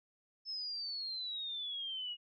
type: exponential sweep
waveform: sine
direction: down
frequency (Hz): 5270 to 2866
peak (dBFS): -38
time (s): 0.45-2.17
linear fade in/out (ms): 50
effects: none